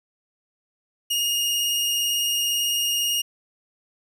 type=tone with vibrato; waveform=sawtooth; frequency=2852 Hz; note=F7; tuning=36 cents sharp; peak=-18 dBFS; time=1.1-3.22 s; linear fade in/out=10 ms; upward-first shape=sine; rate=18 Hz; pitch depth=13 cents each way; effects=none